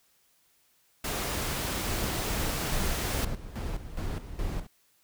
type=noise; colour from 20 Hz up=pink; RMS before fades=-32 dBFS; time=1.04-3.25 s; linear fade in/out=5 ms
type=noise with tremolo; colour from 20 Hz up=brown; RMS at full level=-31 dBFS; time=1.89-4.67 s; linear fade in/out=5 ms; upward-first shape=square; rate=2.4 Hz; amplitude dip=70%
effects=white hiss -67 dBFS RMS until 5.03 s